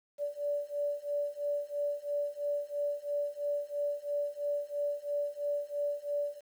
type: beating tone pair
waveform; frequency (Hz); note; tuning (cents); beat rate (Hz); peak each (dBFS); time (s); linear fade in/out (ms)
sine; 578 / 581; D5 / D5; -28 / -19; 3; -35 / -34; 0.18-6.41; 50
effects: 10-bit